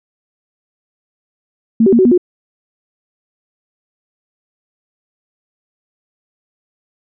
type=tone with pitch steps; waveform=sine; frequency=226.1 / 384.8 / 234.7 / 374.7 / 242.4 / 358.6 Hz; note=A3 / G4 / A#3 / F#4 / B3 / F4; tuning=+47 / -32 / +12 / +22 / -32 / +46 cents; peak=-6 dBFS; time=1.8-2.178 s; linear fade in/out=5 ms; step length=63 ms; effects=none